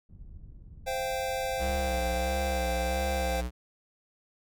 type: low-pass noise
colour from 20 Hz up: pink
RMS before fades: -46 dBFS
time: 0.09-2.17 s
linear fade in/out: 5 ms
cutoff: 110 Hz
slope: 12 dB/octave
type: chord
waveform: square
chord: C suspended fourth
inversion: none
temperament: equal with one note detuned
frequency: 523.3 / 689.6 / 784 Hz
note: C5 / F5 / G5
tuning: 0 / -22 / 0 cents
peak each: -33 / -37 / -35 dBFS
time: 0.86-3.42 s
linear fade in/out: 20 ms
type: tone with vibrato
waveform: square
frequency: 64.1 Hz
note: C2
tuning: 35 cents flat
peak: -31 dBFS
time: 1.58-3.51 s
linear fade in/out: 50 ms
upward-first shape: sine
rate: 1.5 Hz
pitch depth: 91 cents each way
effects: none